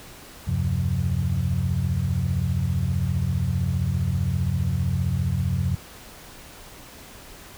sine tone cluster, 78.1 / 93.3 / 131.8 / 177.5 Hz, D#2 / F#2 / C3 / F3, +7 / +15 / +13 / +28 cents, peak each -29 / -24 / -25 / -29 dBFS, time 0.47-5.76 s, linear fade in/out 10 ms, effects tanh soft clip ceiling -10 dBFS + pink hiss -44 dBFS RMS until 7.57 s

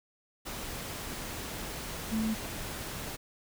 sine tone in noise, 220 Hz, A3, in tune, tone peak -28 dBFS, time 2.11-2.35 s, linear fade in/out 20 ms, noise pink, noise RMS -39 dBFS, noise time 0.45-3.17 s, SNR +8 dB, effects none

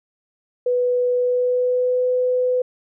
sine tone with pitch glide, 493.9 to 502 Hz, B4 to B4, 0 to +28 cents, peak -16 dBFS, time 0.66-2.62 s, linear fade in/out 5 ms, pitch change +28 cents, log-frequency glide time 1.14-2.07 s, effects none

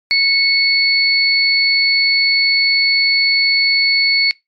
sine tone pair together, 2205 / 4428 Hz, C#7 / C#8, -10 / -3 cents, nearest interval octave, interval 1207 cents, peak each -13 dBFS, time 0.11-4.31 s, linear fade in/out 0 ms, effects noise-tail reverb RT60 0.2 s tail -24 dB re dry + MP3 64 kbps

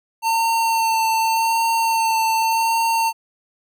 square tone with vibrato, 903 Hz, A5, 45 cents sharp, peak -17 dBFS, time 0.22-3.13 s, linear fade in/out 50 ms, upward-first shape sine, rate 0.86 Hz, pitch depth 17 cents each way, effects none

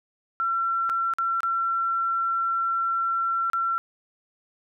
sine tone with dropouts, 1355 Hz, E6, 47 cents sharp, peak -22 dBFS, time 0.4-3.78 s, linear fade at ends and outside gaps 0 ms, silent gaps 0.893-0.898 / 1.137-1.185 / 1.405-1.432 / 3.5-3.533 s, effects none

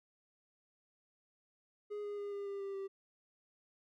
triangle tone with pitch steps, 415.3 / 411 / 406.8 / 402.5 / 398.4 / 394.3 / 390.2 Hz, G#4 / G#4 / G#4 / G4 / G4 / G4 / G4, 0 / -18 / -36 / +46 / +28 / +10 / -8 cents, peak -37 dBFS, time 1.9-2.88 s, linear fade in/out 20 ms, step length 140 ms, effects none

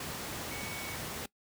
sine tone in noise, 2236 Hz, C#7, 14 cents sharp, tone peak -43 dBFS, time 0.51-0.95 s, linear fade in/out 5 ms, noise pink, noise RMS -39 dBFS, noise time 0-1.26 s, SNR -7 dB, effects noise-tail reverb RT60 0.1 s tail -21 dB re dry + high-pass 80 Hz 12 dB/octave

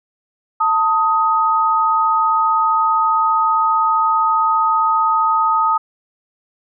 sine tone pair together, 891.2 / 1256 Hz, A5 / D#6, +22 / +16 cents, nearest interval tritone, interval 594 cents, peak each -17 / -14 dBFS, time 0.6-5.78 s, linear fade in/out 10 ms, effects none

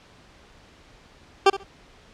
20% pulse tone with echo, 392 Hz, G4, in tune, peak -7 dBFS, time 1.46-1.5 s, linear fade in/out 5 ms, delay 68 ms, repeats 2, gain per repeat -15 dB, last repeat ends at 1.636 s, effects pink hiss -52 dBFS RMS until 2.13 s + low-pass 5000 Hz 12 dB/octave

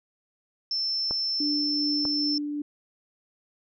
sine tone, 5330 Hz, E8, 18 cents sharp, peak -25 dBFS, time 0.71-2.38 s, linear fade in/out 2 ms
clicks, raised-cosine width 1 ms, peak -20 dBFS, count 2, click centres 1.11 / 2.053 s
sine tone with tremolo, 293.7 Hz, D4, in tune, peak -26 dBFS, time 1.4-2.62 s, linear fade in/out 5 ms, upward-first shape sine, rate 2.5 Hz, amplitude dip 25%
effects none

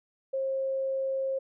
sine tone, 535 Hz, C5, 38 cents sharp, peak -27 dBFS, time 0.33-1.39 s, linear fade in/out 10 ms, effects none

